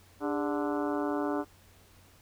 harmonic tone with a mistuned harmonic, 146.83 Hz, D3, in tune, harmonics 2 / 3 / 4 / 5 / 6 / 7 / 8 / 9 / 10, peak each -31 / -35 / -37 / -39 / -41 / -42 / -43 / -44 / -45 dBFS, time 0.2-1.45 s, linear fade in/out 50 ms, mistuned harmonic 3, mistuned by -130 cents, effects added 92 Hz sine -60 dBFS peak until 2.21 s + pink hiss -60 dBFS RMS until 2.21 s

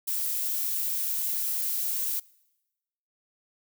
violet noise, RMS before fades -29 dBFS, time 0.07-2.2 s, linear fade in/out 10 ms, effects noise-tail reverb RT60 1.0 s tail -24 dB re dry

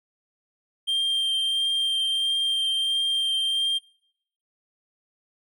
triangle tone with vibrato, 3174 Hz, G7, 21 cents sharp, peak -20 dBFS, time 0.87-3.79 s, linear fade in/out 20 ms, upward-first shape triangle, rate 1.5 Hz, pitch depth 11 cents each way, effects noise-tail reverb RT60 0.7 s tail -23 dB re dry

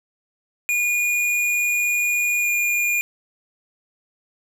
square tone with pitch glide, 2439 to 2422 Hz, D#7 to D#7, -35 to -47 cents, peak -19 dBFS, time 0.69-3.01 s, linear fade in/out 0 ms, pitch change -12 cents, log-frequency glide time 2.41-2.48 s, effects none

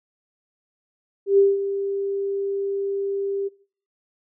sine tone with ADSR envelope, 396 Hz, G4, 18 cents sharp, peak -11 dBFS, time 1.26-3.49 s, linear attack 120 ms, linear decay 190 ms, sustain -12 dB, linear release 21 ms, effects noise-tail reverb RT60 0.5 s tail -22 dB re dry

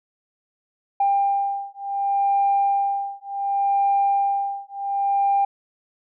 sine beating tone pair, 796 / 796.68 Hz, G5 / G5, +26 / +28 cents, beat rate 0.68 Hz, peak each -21 dBFS, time 1-5.45 s, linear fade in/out 5 ms, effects tanh soft clip ceiling -11 dBFS

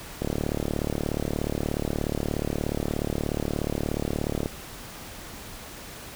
click train, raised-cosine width 2 ms, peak -13 dBFS, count 157, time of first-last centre 0.22-4.459 s, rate 36.8 Hz, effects pink hiss -41 dBFS RMS until 6.15 s

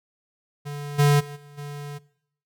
square tone with level steps, 144.8 Hz, D3, 24 cents flat, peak -31 / -15 / -34 / -45 / -33 dBFS, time 0.65-1.99 s, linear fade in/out 20 ms, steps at 0.98 / 1.19 / 1.35 / 1.57 s, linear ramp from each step 20 ms, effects noise-tail reverb RT60 0.7 s tail -20 dB re dry

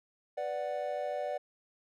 triangle chord, B minor, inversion none, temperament equal, 493.9 / 587.3 / 740 Hz, B4 / D5 / F#5, 0 / 0 / 0 cents, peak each -38 / -33 / -36 dBFS, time 0.37-1.38 s, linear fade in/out 10 ms, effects none

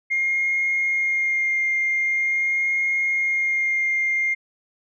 sine tone with vibrato, 2126 Hz, C7, 27 cents sharp, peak -18 dBFS, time 0.1-4.35 s, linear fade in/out 20 ms, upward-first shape sine, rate 0.44 Hz, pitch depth 12 cents each way, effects tanh soft clip ceiling -14 dBFS

